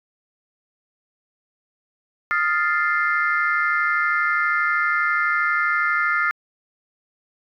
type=chord; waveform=sine; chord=F dominant seventh; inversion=third; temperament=equal; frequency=1244.5 / 1396.9 / 1760 / 2093 Hz; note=Eb6 / F6 / A6 / C7; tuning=0 / 0 / 0 / 0 cents; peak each=-24 / -21 / -24 / -24 dBFS; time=2.31-6.31 s; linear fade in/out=0 ms; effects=tanh soft clip ceiling -8 dBFS